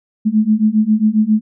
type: beating tone pair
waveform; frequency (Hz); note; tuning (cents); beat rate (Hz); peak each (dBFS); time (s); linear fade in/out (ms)
sine; 211.5 / 218.9; G#3 / A3; +32 / -9; 7.4; -14 / -13; 0.25-1.41; 20
effects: none